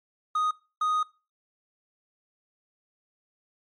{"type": "tone bursts at uneven times", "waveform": "triangle", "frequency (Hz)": 1244.5, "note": "D#6", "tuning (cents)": 0, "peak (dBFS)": -21, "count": 2, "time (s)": [[0.35, 0.51], [0.81, 1.03]], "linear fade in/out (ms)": 5, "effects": ["noise-tail reverb RT60 0.3 s tail -21 dB re dry", "MP3 48 kbps"]}